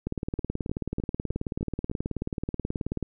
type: two click trains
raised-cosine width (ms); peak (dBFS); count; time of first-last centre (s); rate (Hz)
3; -16 / -19; 56 / 6; 0.07-3.027 / 0.39-1.914; 18.6 / 3.28
effects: none